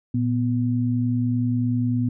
sine tone pair together, 116.54 / 246.8 Hz, A#2 / B3, 0 / -1 cents, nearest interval octave + minor second, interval 1299 cents, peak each -22 dBFS, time 0.14-2.09 s, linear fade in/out 5 ms, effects none

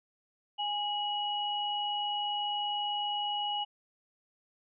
sine tone pair together, 826 / 2915 Hz, G#5 / F#7, -10 / -26 cents, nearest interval octave + minor seventh, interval 2184 cents, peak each -33 / -33 dBFS, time 0.58-3.65 s, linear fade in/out 20 ms, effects none

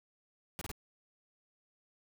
pink noise bursts, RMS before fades -41 dBFS, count 3, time 0.59-0.715 s, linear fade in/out 0 ms, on 23 ms, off 28 ms, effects none

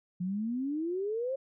sine exponential sweep, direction up, 174.61 to 548 Hz, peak -30 dBFS, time 0.2-1.36 s, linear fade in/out 10 ms, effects none

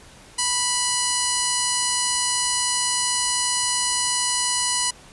harmonic tone with a mistuned harmonic, 983 Hz, B5, 8 cents flat, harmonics 1 / 2 / 3 / 4 / 5 / 6 / 7 / 8 / 9 / 10, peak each -29 / -32 / -30 / -29 / -30 / -30 / -30 / -31 / -27 / -29 dBFS, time 0.38-4.91 s, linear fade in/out 10 ms, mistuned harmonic 4, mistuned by +75 cents, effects pink hiss -47 dBFS RMS until 5.12 s + resampled to 24000 Hz

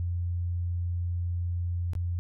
sine tone with dropouts, 87.31 Hz, F2, in tune, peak -27 dBFS, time 0-2.19 s, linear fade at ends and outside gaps 0 ms, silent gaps 1.934-1.952 s, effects none

